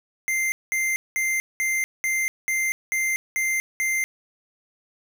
square tone bursts, 2089 Hz, C7, 3 cents flat, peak -22 dBFS, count 9, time 0.28-4.04 s, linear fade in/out 0 ms, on 240 ms, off 200 ms, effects none

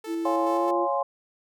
sawtooth tone with tremolo, 439.2 Hz, A4, 3 cents flat, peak -33 dBFS, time 0.04-0.71 s, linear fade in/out 5 ms, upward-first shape square, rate 4.7 Hz, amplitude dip 40%
sine tone with pitch glide, 331.8 to 346.3 Hz, E4 to F4, +11 to -15 cents, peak -26 dBFS, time 0.06-0.88 s, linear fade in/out 50 ms, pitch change +74 cents, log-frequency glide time 0.45-0.71 s
sine chord, Db major seventh, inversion none, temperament equal, 554.4 / 698.5 / 830.6 / 1046.5 Hz, Db5 / F5 / Ab5 / C6, 0 / 0 / 0 / 0 cents, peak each -27 / -30 / -29 / -28 dBFS, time 0.25-1.03 s, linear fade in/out 5 ms
effects none

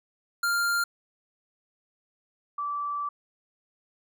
square / sine tone pair in turn, 1396.9 / 1160.9 Hz, F6 / D6, 0 / -20 cents, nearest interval minor third, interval 320 cents, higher first, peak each -24 / -28 dBFS, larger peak first, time 0.43-0.84 / 2.58-3.09 s, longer second, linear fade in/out 5 ms, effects none

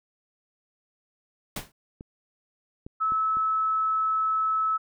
pink noise with exponential decay, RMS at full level -28 dBFS, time 1.56-1.72 s, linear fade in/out 5 ms, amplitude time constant 34 ms
clicks, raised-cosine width 3 ms, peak -27 / -26 / -29 / -31 dBFS, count 4, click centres 2.009 / 2.865 / 3.121 / 3.37 s
sine tone, 1300 Hz, E6, 24 cents flat, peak -22 dBFS, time 3-4.78 s, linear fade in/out 20 ms
effects none

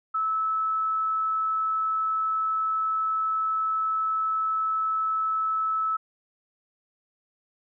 sine tone, 1304 Hz, E6, 19 cents flat, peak -23 dBFS, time 0.14-5.97 s, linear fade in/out 10 ms, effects none

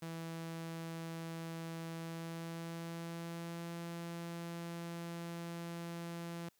sawtooth tone with pitch glide, 164.81 to 169.54 Hz, E3 to E3, 0 to +49 cents, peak -38 dBFS, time 0.02-6.49 s, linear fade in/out 5 ms, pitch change +49 cents, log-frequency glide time 1.96-3.74 s, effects white hiss -75 dBFS RMS until 6.59 s

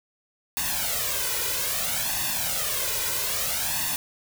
white noise with flanger, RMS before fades -27 dBFS, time 0.57-3.96 s, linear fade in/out 0 ms, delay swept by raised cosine 1.1 to 2.06 ms, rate 0.61 Hz, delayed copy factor +0.8, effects none

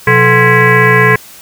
sine tone with frequency modulation, 1046.5 Hz, C6, in tune, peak -4 dBFS, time 0.07-1.16 s, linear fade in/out 5 ms, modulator 307 Hz, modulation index 3.6, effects white hiss -35 dBFS RMS until 1.41 s

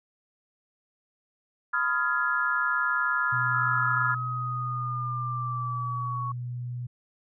sine chord, F half-diminished seventh, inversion second, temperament just, 1005.8 / 1257.2 / 1396.9 / 1676.3 Hz, Cb6 / Eb6 / F6 / Ab6, +31 / +18 / 0 / +16 cents, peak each -32 / -30 / -26 / -30 dBFS, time 1.73-4.15 s, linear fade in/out 10 ms
sine tone with pitch glide, 123.47 to 122.48 Hz, B2 to B2, 0 to -14 cents, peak -31 dBFS, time 3.32-6.87 s, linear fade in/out 10 ms, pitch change -14 cents, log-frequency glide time 4.69-4.84 s
sine linear sweep, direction down, 1318.5 to 1108.7 Hz, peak -30 dBFS, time 3.54-6.32 s, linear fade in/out 5 ms
effects none

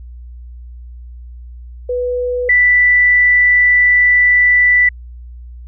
sine tone pair in turn, 493.9 / 1975.6 Hz, B4 / B6, 0 / 0 cents, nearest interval 2 octaves, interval 2400 cents, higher second, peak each -15 / -7 dBFS, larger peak second, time 1.89-2.49 / 2.49-4.89 s, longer second, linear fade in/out 5 ms, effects added 60 Hz sine -30 dBFS peak until 5.67 s

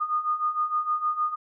sine beating tone pair, 1223 / 1229.5 Hz, D#6 / D#6, -30 / -21 cents, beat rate 6.5 Hz, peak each -29 / -25 dBFS, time 0-1.36 s, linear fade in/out 20 ms, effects none

